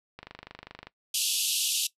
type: click train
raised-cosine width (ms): 0.3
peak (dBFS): -25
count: 18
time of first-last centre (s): 0.19-0.87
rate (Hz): 25
type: band-pass noise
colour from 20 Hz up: pink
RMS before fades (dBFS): -28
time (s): 1.14-1.87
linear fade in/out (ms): 5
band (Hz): 2700 to 13000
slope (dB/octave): 96
effects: noise-tail reverb RT60 0.1 s tail -18 dB re dry